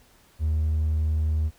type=tone; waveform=triangle; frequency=77.78 Hz; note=D#2; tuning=in tune; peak=-18 dBFS; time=0.39-1.51 s; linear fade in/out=50 ms; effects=tanh soft clip ceiling -16 dBFS + pink hiss -58 dBFS RMS until 1.58 s